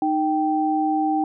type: tone pair together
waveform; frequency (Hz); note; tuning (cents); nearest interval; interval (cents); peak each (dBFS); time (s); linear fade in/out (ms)
sine; 309.3 / 780.2; D#4 / G5; -10 / -8; octave + major third; 1602; -21; 0.02-1.24; 2
effects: none